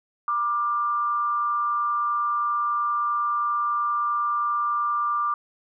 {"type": "tone with amplitude modulation", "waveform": "sine", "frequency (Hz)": 1185, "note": "D6", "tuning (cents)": 15, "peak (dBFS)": -19, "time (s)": [0.28, 5.34], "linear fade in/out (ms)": 2, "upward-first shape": "sine", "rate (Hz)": 223, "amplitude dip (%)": 50, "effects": []}